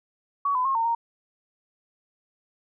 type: tone with pitch steps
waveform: sine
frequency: 1127 / 1008 / 1077 / 913 / 929 Hz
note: C#6 / B5 / C6 / A#5 / A#5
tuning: +28 / +35 / +50 / -36 / -6 cents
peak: -21 dBFS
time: 0.45-0.95 s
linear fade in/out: 5 ms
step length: 100 ms
effects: none